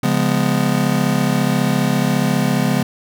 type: chord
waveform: square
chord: C# dominant seventh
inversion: none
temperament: just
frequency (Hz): 138.59 / 173.24 / 207.9 / 249.5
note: C#3 / E#3 / G#3 / B3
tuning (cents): 0 / -14 / +2 / +18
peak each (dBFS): -21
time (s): 0.03-2.83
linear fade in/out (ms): 5
effects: none